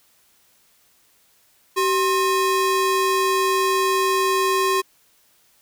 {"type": "ring-modulated tone", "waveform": "square", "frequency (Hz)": 723, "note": "F#5", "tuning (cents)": -40, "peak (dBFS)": -15, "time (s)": [1.76, 4.82], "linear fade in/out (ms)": 20, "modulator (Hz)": 340, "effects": ["white hiss -59 dBFS RMS until 5.61 s"]}